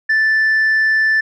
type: tone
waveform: sine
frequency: 1760 Hz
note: A6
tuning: in tune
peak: -9 dBFS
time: 0.09-1.21 s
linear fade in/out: 10 ms
effects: tanh soft clip ceiling -10 dBFS